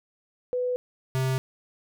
sine / square tone pair in turn, 497.5 / 131.2 Hz, B4 / C3, +13 / +5 cents, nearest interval octave + major seventh, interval 2308 cents, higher first, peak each -24 dBFS, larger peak neither, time 0.53-0.76 / 1.15-1.38 s, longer neither, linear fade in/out 0 ms, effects none

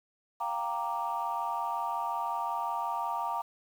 sine chord, G minor seventh, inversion third, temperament equal, 698.5 / 784 / 932.3 / 1174.7 Hz, F5 / G5 / Bb5 / D6, 0 / 0 / 0 / 0 cents, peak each -37 / -37 / -32 / -36 dBFS, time 0.4-3.42 s, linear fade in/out 10 ms, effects tanh soft clip ceiling -22 dBFS + 9-bit

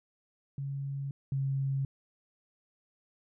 sine tone pair in turn, 138.59 / 136.21 Hz, C#3 / C#3, 0 / -30 cents, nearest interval unison, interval 30 cents, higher first, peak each -33 / -28 dBFS, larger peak second, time 0.58-1.11 / 1.32-1.85 s, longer neither, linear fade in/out 2 ms, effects none

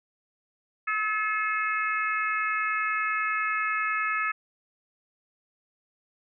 harmonic tone, 429.9 Hz, A4, 40 cents flat, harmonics 3 / 4 / 5 / 6, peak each -28 / -30 / -32 / -34 dBFS, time 0.87-4.32 s, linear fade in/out 10 ms, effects none

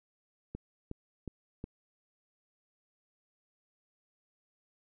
click train, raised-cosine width 3 ms, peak -26 dBFS, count 4, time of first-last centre 0.55-1.641 s, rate 2.75 Hz, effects none

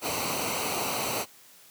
pink noise with comb filter, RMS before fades -30 dBFS, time 0.01-1.26 s, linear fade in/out 50 ms, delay 0.58 ms, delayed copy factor -0.7, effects white hiss -54 dBFS RMS until 1.7 s + high-pass 100 Hz 12 dB/octave

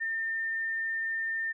sine tone, 1806 Hz, A6, 45 cents sharp, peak -29 dBFS, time 0-1.53 s, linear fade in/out 20 ms, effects none

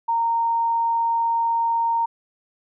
sine tone, 924 Hz, A#5, 16 cents flat, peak -18 dBFS, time 0.08-2.06 s, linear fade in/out 10 ms, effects none

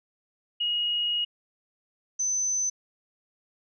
sine tone pair in turn, 2885 / 6100 Hz, F#7 / G8, -44 / -48 cents, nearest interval octave + minor second, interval 1296 cents, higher second, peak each -24 dBFS, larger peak neither, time 0.6-1.25 / 2.19-2.7 s, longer first, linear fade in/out 10 ms, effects none

